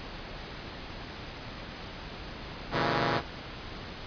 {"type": "chord", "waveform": "5% pulse", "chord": "A# diminished", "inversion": "none", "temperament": "equal", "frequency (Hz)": [116.54, 138.59, 164.81], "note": ["A#2", "C#3", "E3"], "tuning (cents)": [0, 0, 0], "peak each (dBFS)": -19, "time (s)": [2.71, 3.22], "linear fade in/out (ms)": 50, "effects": ["pink hiss -41 dBFS RMS until 4.06 s", "resampled to 11025 Hz"]}